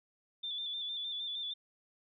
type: tone with vibrato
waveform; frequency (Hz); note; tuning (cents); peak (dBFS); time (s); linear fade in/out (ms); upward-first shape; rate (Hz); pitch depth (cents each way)
sine; 3516; A7; -2; -36; 0.43-1.54; 10; square; 6.5; 34
effects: none